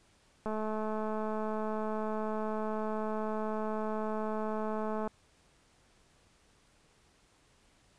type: click train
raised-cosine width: 1 ms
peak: -23 dBFS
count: 998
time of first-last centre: 0.46-5.076 s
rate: 216 Hz
effects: pink hiss -66 dBFS RMS until 7.98 s + resampled to 22050 Hz